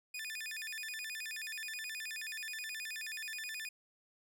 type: tone with vibrato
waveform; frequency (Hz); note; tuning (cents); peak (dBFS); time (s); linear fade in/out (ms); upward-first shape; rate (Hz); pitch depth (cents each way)
sawtooth; 2090; C7; -2; -37; 0.14-3.69; 5; square; 9.4; 290
effects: none